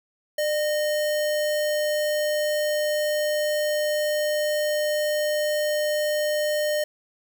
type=tone with sample-and-hold; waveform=sine; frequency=601 Hz; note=D5; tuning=40 cents sharp; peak=-21 dBFS; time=0.38-6.84 s; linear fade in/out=5 ms; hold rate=2450 Hz; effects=none